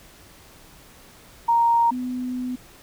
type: tone pair in turn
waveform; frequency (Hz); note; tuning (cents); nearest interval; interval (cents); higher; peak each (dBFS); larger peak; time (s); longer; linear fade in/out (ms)
sine; 932.3 / 251.1; A#5 / B3; 0 / +29; octave + major seventh; 2271; first; -15 / -25; first; 1.48-1.91 / 1.91-2.56; second; 10
effects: pink hiss -49 dBFS RMS until 2.82 s